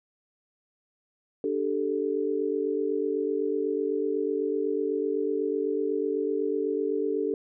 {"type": "chord", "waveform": "sine", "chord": "D suspended fourth", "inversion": "none", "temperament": "equal", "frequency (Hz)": [293.7, 392, 440], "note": ["D4", "G4", "A4"], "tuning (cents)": [0, 0, 0], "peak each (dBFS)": [-31, -29, -28], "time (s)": [1.44, 7.34], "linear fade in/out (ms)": 2, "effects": []}